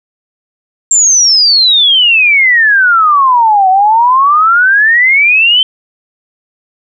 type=exponential two-way sweep; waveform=sine; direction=down then up; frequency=7459 to 740 to 3117 Hz; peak=-4 dBFS; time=0.91-5.63 s; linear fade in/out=2 ms; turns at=3.69 s; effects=none